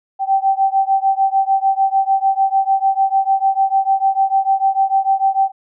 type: beating tone pair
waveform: sine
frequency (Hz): 774 / 780.7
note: G5 / G5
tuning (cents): -22 / -7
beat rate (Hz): 6.7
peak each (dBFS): -15 / -16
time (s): 0.19-5.52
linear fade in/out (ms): 50
effects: none